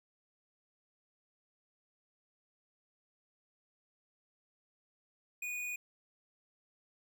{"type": "tone with hard clipping", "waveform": "sine", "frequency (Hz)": 2464, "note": "D#7", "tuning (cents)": -17, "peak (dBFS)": -38, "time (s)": [5.42, 5.76], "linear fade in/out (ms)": 5, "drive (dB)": 16, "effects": []}